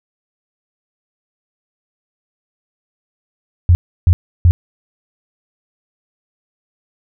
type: tone bursts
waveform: sine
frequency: 87.5 Hz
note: F2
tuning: 4 cents sharp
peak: -5 dBFS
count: 3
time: 3.69-4.51 s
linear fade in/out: 0 ms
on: 60 ms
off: 320 ms
effects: none